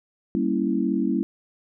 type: chord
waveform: sine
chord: G diminished seventh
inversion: none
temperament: equal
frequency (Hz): 196 / 233.1 / 277.2 / 329.6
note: G3 / Bb3 / Db4 / Fb4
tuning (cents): 0 / 0 / 0 / 0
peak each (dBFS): -26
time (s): 0.35-1.23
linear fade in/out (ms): 0
effects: none